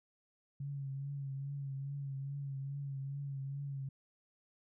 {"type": "tone with vibrato", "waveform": "sine", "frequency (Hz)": 138.59, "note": "C#3", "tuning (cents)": 0, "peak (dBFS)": -38, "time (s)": [0.6, 3.89], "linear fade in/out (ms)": 5, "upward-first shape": "triangle", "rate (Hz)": 2.4, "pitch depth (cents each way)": 47, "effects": []}